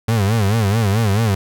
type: tone with vibrato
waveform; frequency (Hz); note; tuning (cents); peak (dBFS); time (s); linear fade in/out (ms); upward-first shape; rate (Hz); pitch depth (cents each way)
35% pulse; 106; G#2; +36; -12; 0.08-1.35; 5; sine; 4.6; 160
effects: none